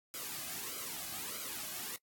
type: noise with flanger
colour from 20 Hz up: white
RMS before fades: -42 dBFS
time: 0.14-1.96 s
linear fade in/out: 0 ms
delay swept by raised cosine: 1.1 to 2.2 ms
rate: 1.6 Hz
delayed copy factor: -0.75
effects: noise-tail reverb RT60 0.1 s tail -25 dB re dry + AAC 64 kbps